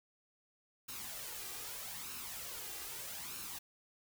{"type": "noise with flanger", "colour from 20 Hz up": "white", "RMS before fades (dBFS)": -45, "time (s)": [0.88, 3.59], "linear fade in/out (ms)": 10, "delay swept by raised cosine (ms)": [0.74, 2.54], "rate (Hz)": 0.8, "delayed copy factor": 0.55, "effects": []}